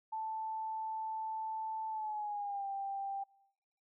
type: tone with pitch glide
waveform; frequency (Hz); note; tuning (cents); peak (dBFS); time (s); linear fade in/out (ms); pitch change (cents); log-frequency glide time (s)
sine; 880 to 788.5; A5 to G5; 0 to +10; -36; 0.12-3.24; 10; -190; 1.89-2.67
effects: noise-tail reverb RT60 1.0 s tail -26 dB re dry